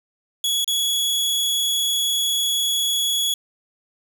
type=tone with dropouts; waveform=sawtooth; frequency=3366 Hz; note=G#7; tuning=23 cents sharp; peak=-16 dBFS; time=0.44-3.34 s; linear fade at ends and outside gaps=2 ms; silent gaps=0.645-0.677 s; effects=none